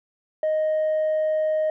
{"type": "tone with tanh clipping", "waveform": "triangle", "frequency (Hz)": 622.3, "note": "D#5", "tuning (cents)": 0, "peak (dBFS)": -20, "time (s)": [0.43, 1.7], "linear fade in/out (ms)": 2, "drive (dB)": 6, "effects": []}